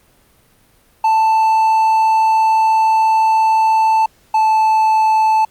triangle tone pair in turn, 883 / 875.4 Hz, A5 / A5, +6 / -9 cents, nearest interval unison, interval 15 cents, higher first, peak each -8 dBFS, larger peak neither, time 1.04-4.06 / 4.34-5.45 s, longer first, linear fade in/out 5 ms, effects pink hiss -53 dBFS RMS until 5.5 s + Opus 32 kbps

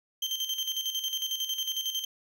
35% pulse tone with tremolo, 3136 Hz, G7, in tune, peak -26 dBFS, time 0.22-2.05 s, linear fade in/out 5 ms, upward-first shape square, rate 11 Hz, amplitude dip 60%, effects none

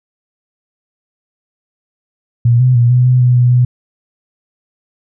sine tone with pitch steps, 118.9 / 127.2 / 119.6 / 124.7 / 126.4 / 124.1 / 123.1 / 124 Hz, A#2 / C3 / A#2 / B2 / B2 / B2 / B2 / B2, +35 / -48 / +45 / +17 / +41 / +9 / -5 / +7 cents, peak -6 dBFS, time 2.45-3.65 s, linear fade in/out 5 ms, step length 150 ms, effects none

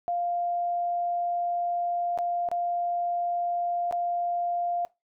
sine tone with dropouts, 698.5 Hz, F5, in tune, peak -25 dBFS, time 0.08-4.85 s, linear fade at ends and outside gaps 0 ms, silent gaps 2.176-2.187 / 2.488-2.515 / 3.911-3.925 s, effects noise-tail reverb RT60 0.2 s tail -21 dB re dry

